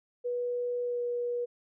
sine tone with pitch glide, 487.7 to 482.9 Hz, B4 to B4, -22 to -39 cents, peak -29 dBFS, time 0.24-1.46 s, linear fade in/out 20 ms, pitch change -17 cents, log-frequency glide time 0.83-1.01 s, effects none

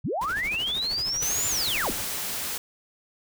sine linear two-way sweep, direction up then down, 77.78 to 7200 to 77.78 Hz, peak -25 dBFS, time 0.04-1.91 s, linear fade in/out 10 ms, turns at 1.47 s
pink noise with tremolo, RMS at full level -37 dBFS, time 0.21-2.05 s, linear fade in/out 5 ms, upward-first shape sine, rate 13 Hz, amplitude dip 70%
white noise, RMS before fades -31 dBFS, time 1.22-2.58 s, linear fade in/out 5 ms
effects none

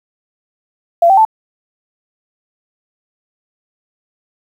sine tone with pitch steps, 682 / 774.4 / 879.4 Hz, F5 / G5 / A5, -41 / -21 / -1 cents, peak -5 dBFS, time 1.02-1.251 s, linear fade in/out 5 ms, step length 77 ms, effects 7-bit

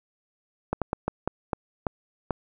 slowing click train, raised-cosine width 1 ms, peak -11 dBFS, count 8, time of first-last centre 0.73-2.307 s, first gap 87 ms, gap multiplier 1.31, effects none

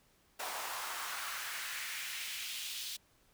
pink noise with high-pass filter sweep, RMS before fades -41 dBFS, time 0.39-2.97 s, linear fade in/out 10 ms, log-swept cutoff 750 to 3700 Hz, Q 1.9, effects pink hiss -69 dBFS RMS until 3.33 s

